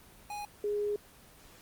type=tone pair in turn; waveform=square / sine; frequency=828 / 414 Hz; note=G#5 / G#4; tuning=-5 / -5 cents; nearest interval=octave; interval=1200 cents; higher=first; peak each=-38 / -29 dBFS; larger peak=second; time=0.3-0.45 / 0.64-0.96 s; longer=second; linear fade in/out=2 ms; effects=pink hiss -56 dBFS RMS until 1.61 s + Opus 24 kbps